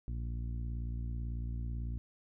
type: harmonic tone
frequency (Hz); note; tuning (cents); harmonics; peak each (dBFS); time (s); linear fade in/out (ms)
58.1; A#1; -5; 1 / 2 / 3 / 4 / 5 / 6; -36 / -41 / -54 / -50 / -57 / -63; 0.08-1.98; 0
effects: none